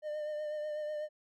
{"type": "tone with vibrato", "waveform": "triangle", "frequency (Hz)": 604, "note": "D5", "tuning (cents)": 48, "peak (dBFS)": -33, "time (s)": [0.02, 1.09], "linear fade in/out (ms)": 50, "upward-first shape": "triangle", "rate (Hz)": 8.1, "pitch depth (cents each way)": 31, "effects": []}